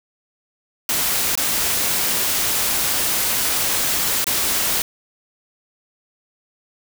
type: noise with dropouts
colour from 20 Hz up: white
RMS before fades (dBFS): -20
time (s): 0.89-4.82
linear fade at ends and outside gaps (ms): 1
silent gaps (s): 1.354-1.375 / 4.243-4.268
effects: none